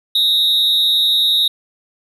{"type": "tone with amplitude modulation", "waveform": "triangle", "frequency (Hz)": 3764, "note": "A#7", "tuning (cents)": 16, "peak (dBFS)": -7, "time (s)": [0.15, 1.48], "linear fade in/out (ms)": 5, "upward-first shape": "sine", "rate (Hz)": 231, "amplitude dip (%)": 70, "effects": []}